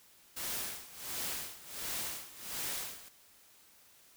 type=noise with tremolo; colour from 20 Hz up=white; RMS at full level=-37 dBFS; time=0.36-3.09 s; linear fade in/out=10 ms; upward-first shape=sine; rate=1.4 Hz; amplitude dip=85%; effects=white hiss -62 dBFS RMS until 4.16 s